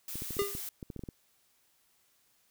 blue noise, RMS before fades -40 dBFS, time 0.08-0.69 s, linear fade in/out 2 ms
clicks, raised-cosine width 3 ms, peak -28 dBFS, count 12, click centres 0.156 / 0.221 / 0.307 / 0.368 / 0.419 / 0.551 / 0.828 / 0.902 / 0.963 / 0.993 / 1.037 / 1.088 s
square tone with exponential decay, 402.9 Hz, G4, 48 cents sharp, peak -25 dBFS, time 0.39-0.61 s, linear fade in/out 2 ms, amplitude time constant 47 ms
effects white hiss -70 dBFS RMS until 2.5 s

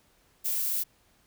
violet noise, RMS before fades -29 dBFS, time 0.44-0.84 s, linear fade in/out 20 ms, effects pink hiss -65 dBFS RMS until 1.26 s

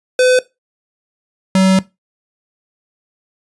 square tone pair in turn, 506 / 189.54 Hz, B4 / F#3, +42 / +42 cents, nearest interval octave + perfect fourth, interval 1700 cents, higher first, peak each -9 dBFS, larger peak neither, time 0.19-0.39 / 1.55-1.79 s, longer second, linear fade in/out 2 ms, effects noise-tail reverb RT60 0.2 s tail -18 dB re dry + resampled to 24000 Hz

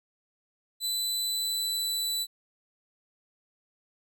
sawtooth tone with pitch glide, 4000 to 3972 Hz, B7 to B7, +21 to +9 cents, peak -25 dBFS, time 0.8-2.27 s, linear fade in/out 50 ms, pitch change -12 cents, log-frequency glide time 1.25-2.12 s, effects none

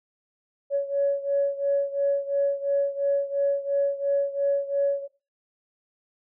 sine beating tone pair, 560 / 562.9 Hz, C#5 / C#5, +18 / +26 cents, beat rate 2.9 Hz, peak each -23 / -26 dBFS, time 0.7-5.08 s, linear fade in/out 50 ms, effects noise-tail reverb RT60 0.3 s tail -18 dB re dry + tanh soft clip ceiling -14 dBFS

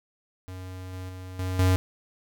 square tone with level steps, 92.5 Hz, F#2, in tune, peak -37 / -35 / -38 / -28 / -19 dBFS, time 0.48-1.76 s, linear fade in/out 0 ms, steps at 0.93 / 1.09 / 1.39 / 1.59 s, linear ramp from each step 2 ms, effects none

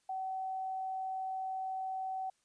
sine tone, 759 Hz, F#5, 44 cents sharp, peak -35 dBFS, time 0.09-2.3 s, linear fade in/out 5 ms, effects white hiss -75 dBFS RMS until 2.44 s + resampled to 22050 Hz

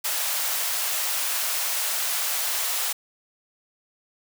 white high-pass noise, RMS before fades -26 dBFS, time 0.04-2.93 s, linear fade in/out 10 ms, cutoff 580 Hz, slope 24 dB/octave, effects none

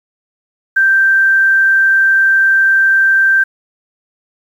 sine tone, 1568 Hz, G6, in tune, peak -7 dBFS, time 0.76-3.44 s, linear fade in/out 10 ms, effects 7-bit

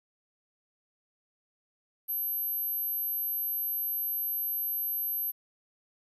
sine tone, 12420 Hz, G9, 17 cents flat, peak -29 dBFS, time 2.08-5.32 s, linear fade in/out 20 ms, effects 11-bit

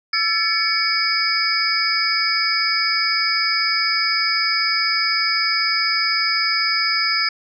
sine tone cluster, 1331 / 1736 / 2244 / 4680 / 5040 Hz, E6 / A6 / C#7 / D8 / D#8, +16 / -24 / +21 / -7 / +21 cents, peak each -25 / -25 / -23 / -26 / -20 dBFS, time 0.13-7.29 s, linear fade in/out 5 ms, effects none

